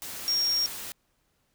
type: tone in noise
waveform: sine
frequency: 5570 Hz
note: F8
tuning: 5 cents flat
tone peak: -23 dBFS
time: 0.28-0.66 s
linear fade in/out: 0 ms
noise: white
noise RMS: -38 dBFS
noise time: 0.02-0.92 s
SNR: +12 dB
effects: pink hiss -72 dBFS RMS until 1.54 s